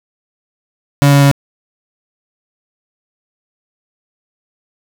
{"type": "tone with pitch steps", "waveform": "35% pulse", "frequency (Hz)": [142.1, 141.12, 140.14], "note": ["C#3", "C#3", "C#3"], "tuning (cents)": [43, 31, 19], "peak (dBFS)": -4, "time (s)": [1.02, 1.314], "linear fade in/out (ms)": 0, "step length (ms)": 98, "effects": []}